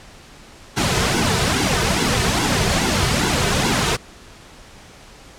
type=noise with flanger; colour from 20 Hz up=pink; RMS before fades=-18 dBFS; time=0.76-3.97 s; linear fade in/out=20 ms; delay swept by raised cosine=1.6 to 3.7 ms; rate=2.4 Hz; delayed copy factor=-0.75; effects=pink hiss -43 dBFS RMS until 5.38 s + low-pass 8000 Hz 12 dB/octave